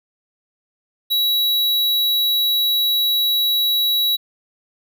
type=tone; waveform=square; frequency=3900 Hz; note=B7; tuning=23 cents flat; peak=-16 dBFS; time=1.1-4.17 s; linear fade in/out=20 ms; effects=none